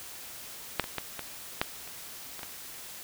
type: clicks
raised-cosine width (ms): 0.3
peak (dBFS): -8 / -20 / -14 / -19 / -9 / -29 / -25 / -22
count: 8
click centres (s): 0.797 / 0.841 / 0.983 / 1.193 / 1.615 / 1.876 / 2.393 / 2.432
effects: white hiss -44 dBFS RMS until 3.03 s